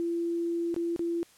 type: tone with dropouts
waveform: sine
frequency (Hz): 339.3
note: F4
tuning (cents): -50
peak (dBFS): -27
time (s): 0-1.23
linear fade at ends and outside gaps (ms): 0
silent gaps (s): 0.743-0.763 / 0.962-0.993
effects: white hiss -59 dBFS RMS until 1.37 s + low-pass 11000 Hz 12 dB/octave